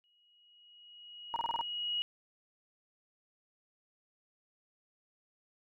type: tone with exponential growth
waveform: sine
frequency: 2900 Hz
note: F#7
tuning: 35 cents flat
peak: -30 dBFS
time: 0.04-2.02 s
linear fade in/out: 0 ms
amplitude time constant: 430 ms
type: tone bursts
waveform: sine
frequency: 932.3 Hz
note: A#5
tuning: in tune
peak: -30 dBFS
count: 6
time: 1.34-1.611 s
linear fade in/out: 0 ms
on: 21 ms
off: 29 ms
effects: none